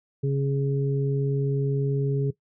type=harmonic tone; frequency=138.59 Hz; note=C#3; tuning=in tune; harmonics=1 / 2 / 3; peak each=-22 / -35 / -29 dBFS; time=0.23-2.31 s; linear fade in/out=10 ms; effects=noise-tail reverb RT60 0.1 s tail -18 dB re dry

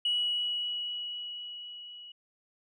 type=tone with level ramp; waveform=sine; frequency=2926 Hz; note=F#7; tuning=20 cents flat; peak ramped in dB=-24 to -45 dBFS; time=0.05-2.12 s; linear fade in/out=5 ms; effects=tanh soft clip ceiling -21 dBFS

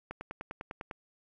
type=click train; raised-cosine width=0.5 ms; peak=-24 dBFS; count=9; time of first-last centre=0.11-0.912 s; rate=9.98 Hz; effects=none

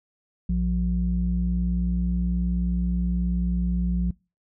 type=tone pair together; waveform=sine; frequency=59.47 / 178.2 Hz; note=A#1 / F3; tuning=+35 / +35 cents; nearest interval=octave + perfect fifth; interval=1900 cents; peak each=-23 dBFS; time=0.49-4.11 s; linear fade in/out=5 ms; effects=noise-tail reverb RT60 0.3 s tail -25 dB re dry + tanh soft clip ceiling -14 dBFS

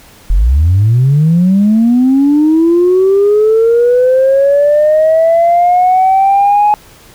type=linear sweep; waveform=sine; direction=up; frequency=38.74 to 842 Hz; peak=-4 dBFS; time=0.3-6.74 s; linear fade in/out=0 ms; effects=tanh soft clip ceiling -2 dBFS + pink hiss -40 dBFS RMS until 7.14 s

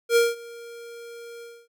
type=tone with ADSR envelope; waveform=square; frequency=468.4 Hz; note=A#4; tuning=8 cents sharp; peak=-15 dBFS; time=0.09-1.68 s; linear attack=71 ms; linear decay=190 ms; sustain=-24 dB; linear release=260 ms; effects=none

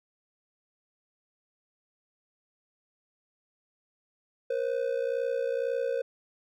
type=ring-modulated tone; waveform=triangle; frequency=505 Hz; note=B4; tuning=39 cents sharp; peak=-22 dBFS; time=4.5-6.02 s; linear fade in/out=5 ms; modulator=31 Hz; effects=none

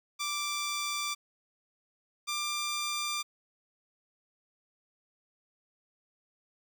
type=tone pair in turn; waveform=10% pulse; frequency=1174.7 / 1189 Hz; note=D6 / D6; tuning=0 / +21 cents; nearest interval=unison; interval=21 cents; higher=second; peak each=-23 / -23 dBFS; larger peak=neither; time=0.19-1.15 / 2.27-3.23 s; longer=neither; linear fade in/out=20 ms; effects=none

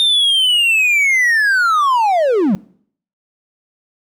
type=linear sweep; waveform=triangle; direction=down; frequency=3652 to 170.6 Hz; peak=-9 dBFS; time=0-2.55 s; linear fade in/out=0 ms; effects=noise-tail reverb RT60 0.6 s tail -23 dB re dry

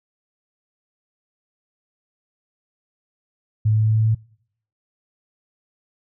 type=tone with pitch steps; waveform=sine; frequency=108.1 / 108.73 / 109.36 / 109.99 / 110.63 Hz; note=A2 / A2 / A2 / A2 / A2; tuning=-30 / -20 / -10 / 0 / +10 cents; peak=-14 dBFS; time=3.65-4.15 s; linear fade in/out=10 ms; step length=100 ms; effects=noise-tail reverb RT60 0.7 s tail -26 dB re dry

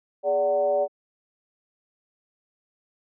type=tone with frequency modulation; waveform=sine; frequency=580 Hz; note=D5; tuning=22 cents flat; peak=-19 dBFS; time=0.23-0.88 s; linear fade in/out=50 ms; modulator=167 Hz; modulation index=0.77; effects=high-pass 300 Hz 12 dB/octave

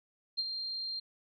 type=tone with ADSR envelope; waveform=sine; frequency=4186 Hz; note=C8; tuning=in tune; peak=-28 dBFS; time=0.37-1 s; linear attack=21 ms; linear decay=40 ms; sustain=-7 dB; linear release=10 ms; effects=none

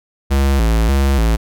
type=tone with vibrato; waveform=square; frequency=61.74 Hz; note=B1; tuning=in tune; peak=-12 dBFS; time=0.3-1.37 s; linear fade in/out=20 ms; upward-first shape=square; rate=1.7 Hz; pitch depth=180 cents each way; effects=none

